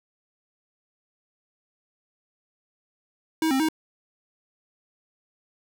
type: tone with pitch steps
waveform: square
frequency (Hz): 319.5 / 265.5 / 315.6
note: D#4 / C4 / D#4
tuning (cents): +46 / +25 / +25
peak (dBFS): -21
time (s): 3.42-3.687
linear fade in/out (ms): 2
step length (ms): 89
effects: none